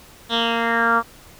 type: tone with low-pass filter sweep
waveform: 10% pulse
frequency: 231.3 Hz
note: A#3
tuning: 13 cents flat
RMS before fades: -19 dBFS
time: 0.29-1.03 s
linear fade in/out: 50 ms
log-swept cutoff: 3700 to 1200 Hz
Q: 6
effects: pink hiss -46 dBFS RMS until 1.39 s